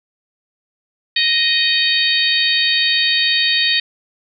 harmonic tone with a mistuned harmonic, 622.3 Hz, D#5, in tune, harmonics 3 / 4 / 5 / 6 / 7, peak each -20 / -21 / -21 / -17 / -20 dBFS, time 1.16-3.8 s, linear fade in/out 5 ms, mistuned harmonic 7, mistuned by +47 cents, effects none

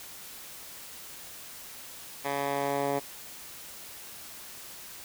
10% pulse tone with band-pass filter sweep, 140.6 Hz, C#3, 25 cents sharp, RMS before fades -30 dBFS, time 2.24-3 s, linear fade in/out 20 ms, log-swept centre 1300 to 600 Hz, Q 0.76, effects white hiss -45 dBFS RMS until 5.04 s

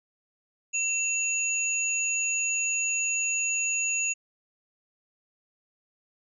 sine tone pair together, 2697 / 6810 Hz, E7 / G#8, +39 / +42 cents, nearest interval octave + major third, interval 1603 cents, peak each -28 / -27 dBFS, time 0.73-4.14 s, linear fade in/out 20 ms, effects none

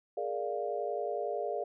sine chord, Bb dominant seventh, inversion third, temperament equal, 415.3 / 466.2 / 587.3 / 698.5 Hz, Ab4 / Bb4 / D5 / F5, 0 / 0 / 0 / 0 cents, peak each -37 / -38 / -37 / -37 dBFS, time 0.17-1.64 s, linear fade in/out 5 ms, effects none

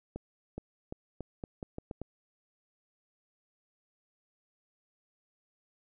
accelerating click train, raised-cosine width 2 ms, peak -25 dBFS, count 9, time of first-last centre 0.16-2.016 s, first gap 420 ms, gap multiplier 0.82, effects none

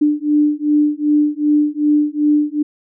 sine beating tone pair, 296.2 / 298.8 Hz, D4 / D4, +15 / +30 cents, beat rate 2.6 Hz, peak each -15 dBFS, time 0.01-2.63 s, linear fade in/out 10 ms, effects none

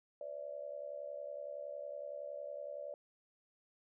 sine tone with amplitude modulation, 579 Hz, D5, 25 cents flat, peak -38 dBFS, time 0.21-2.94 s, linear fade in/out 2 ms, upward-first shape sine, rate 70.8 Hz, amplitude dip 85%, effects none

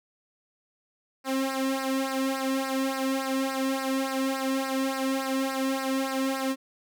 sawtooth tone with flanger, 266.7 Hz, C4, 33 cents sharp, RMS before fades -28 dBFS, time 1.24-6.56 s, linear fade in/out 50 ms, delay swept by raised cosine 0.29 to 1.39 ms, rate 3.5 Hz, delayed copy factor -0.9, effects none

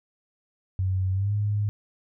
sine tone with pitch glide, 94 to 103.7 Hz, F#2 to G#2, +28 to -2 cents, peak -22 dBFS, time 0.79-1.69 s, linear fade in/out 0 ms, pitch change +170 cents, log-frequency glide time 1.12-1.33 s, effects none

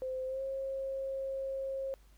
sine tone with pitch glide, 518 to 537.8 Hz, C5 to C5, -17 to +47 cents, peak -34 dBFS, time 0.02-1.94 s, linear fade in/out 0 ms, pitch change +64 cents, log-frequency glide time 0.26-0.42 s, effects added 50 Hz sine -58 dBFS peak until 2.17 s + pink hiss -68 dBFS RMS until 2.17 s

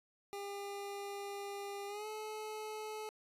25% pulse tone with pitch glide, 401.6 to 430.4 Hz, G4 to A4, +42 to -38 cents, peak -38 dBFS, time 0.33-3.09 s, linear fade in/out 0 ms, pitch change +120 cents, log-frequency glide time 1.87-2.07 s, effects resampled to 32000 Hz

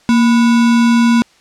sine tone with sample-and-hold, 233.1 Hz, A#3, in tune, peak -7 dBFS, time 0.09-1.22 s, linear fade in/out 0 ms, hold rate 1225 Hz, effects white hiss -50 dBFS RMS until 1.4 s + low-pass 6000 Hz 12 dB/octave

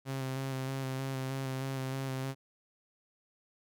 sawtooth tone with vibrato, 133.1 Hz, C3, 30 cents sharp, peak -30 dBFS, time 0.05-2.35 s, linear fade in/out 50 ms, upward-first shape square, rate 3.2 Hz, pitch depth 19 cents each way, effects none

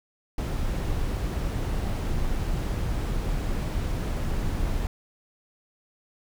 brown noise, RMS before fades -27 dBFS, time 0.38-4.87 s, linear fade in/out 2 ms, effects none

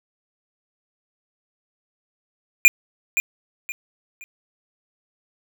square tone with echo, 2409 Hz, D7, 43 cents sharp, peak -8 dBFS, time 2.65-2.68 s, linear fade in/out 0 ms, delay 520 ms, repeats 3, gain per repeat -10 dB, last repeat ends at 4.24 s, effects none

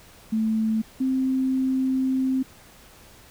sine tone pair in turn, 220.3 / 262 Hz, A3 / C4, +2 / +2 cents, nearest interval minor third, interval 300 cents, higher second, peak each -20 dBFS, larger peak neither, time 0.32-0.82 / 1-2.43 s, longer second, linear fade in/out 10 ms, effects pink hiss -50 dBFS RMS until 3.3 s

